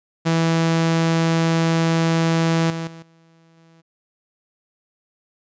sawtooth tone with level steps, 164.4 Hz, E3, 4 cents flat, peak -12 / -21 / -33 / -48 / -46 dBFS, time 0.25-3.82 s, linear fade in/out 20 ms, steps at 2.7 / 2.87 / 3.02 / 3.57 s, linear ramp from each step 5 ms, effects resampled to 16000 Hz

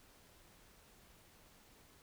silence, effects pink hiss -64 dBFS RMS until 2.02 s

